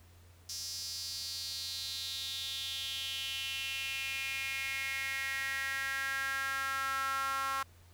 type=tone with high-pass filter sweep; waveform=sawtooth; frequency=270 Hz; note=C#4; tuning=45 cents flat; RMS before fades=-37 dBFS; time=0.49-7.63 s; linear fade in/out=5 ms; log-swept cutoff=5400 to 1200 Hz; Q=5.1; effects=added 87 Hz sine -57 dBFS peak until 7.93 s + pink hiss -64 dBFS RMS until 7.93 s